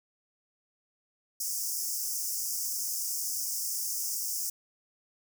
pink high-pass noise, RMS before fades -33 dBFS, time 1.4-4.5 s, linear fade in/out 5 ms, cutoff 5100 Hz, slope 96 dB/octave, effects none

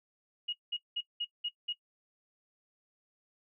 sine tone bursts, 2881 Hz, F#7, 47 cents flat, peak -31 dBFS, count 6, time 0.48-1.73 s, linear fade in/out 10 ms, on 50 ms, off 190 ms, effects noise-tail reverb RT60 0.1 s tail -19 dB re dry

